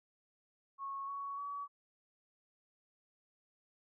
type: tone with pitch steps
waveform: sine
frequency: 1099 / 1117.6 / 1136.4 Hz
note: C#6 / C#6 / C#6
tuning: -15 / +14 / +43 cents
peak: -39 dBFS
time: 0.78-1.68 s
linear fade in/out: 50 ms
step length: 300 ms
effects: none